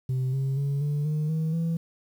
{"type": "tone with pitch steps", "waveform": "sine", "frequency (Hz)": [129.5, 134.92, 140.57, 146.45, 152.59, 158.97, 165.63], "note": ["C3", "C#3", "C#3", "D3", "D#3", "D#3", "E3"], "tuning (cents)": [-17, -46, 25, -5, -33, 38, 9], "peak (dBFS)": -21, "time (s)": [0.09, 1.77], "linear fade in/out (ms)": 5, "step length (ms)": 240, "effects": ["tanh soft clip ceiling -23 dBFS", "9-bit"]}